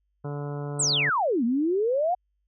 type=harmonic tone; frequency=144.7 Hz; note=D3; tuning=25 cents flat; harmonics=1 / 2 / 3 / 4 / 5 / 6 / 7 / 8 / 9 / 10; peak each=-31 / -40 / -37 / -42 / -44 / -50 / -46 / -56 / -48 / -53 dBFS; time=0.24-1.1 s; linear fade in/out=10 ms
type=exponential two-way sweep; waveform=sine; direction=down then up; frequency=8650 to 224.2 to 748 Hz; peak=-21 dBFS; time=0.79-2.15 s; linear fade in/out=10 ms; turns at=1.44 s
effects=added 50 Hz sine -70 dBFS peak until 2.47 s